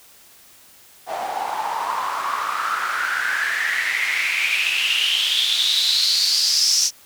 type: noise with band-pass filter sweep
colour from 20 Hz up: white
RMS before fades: -21 dBFS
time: 1.06-6.91 s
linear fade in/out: 50 ms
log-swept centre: 720 to 5700 Hz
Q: 7.7
effects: white hiss -49 dBFS RMS until 7.05 s